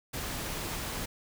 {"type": "noise", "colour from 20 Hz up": "pink", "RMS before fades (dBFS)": -36, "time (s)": [0.13, 1.06], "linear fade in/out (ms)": 10, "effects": []}